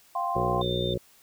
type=chord; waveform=sine; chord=F suspended second; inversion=none; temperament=equal with one note detuned; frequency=698.5 / 781.7 / 1046.5 Hz; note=F5 / G5 / C6; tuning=0 / -5 / 0 cents; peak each=-30 / -32 / -29 dBFS; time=0.15-0.62 s; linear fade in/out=5 ms
type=harmonic tone; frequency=61 Hz; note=B1; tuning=21 cents flat; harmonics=1 / 2 / 3 / 4 / 5 / 6 / 7 / 8 / 9; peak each=-37 / -32 / -34 / -42 / -43 / -31 / -37 / -36 / -33 dBFS; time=0.35-0.98 s; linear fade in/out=10 ms
type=tone; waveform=sine; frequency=3598 Hz; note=A7; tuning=38 cents sharp; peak=-32 dBFS; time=0.61-0.94 s; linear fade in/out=5 ms
effects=white hiss -58 dBFS RMS until 1.22 s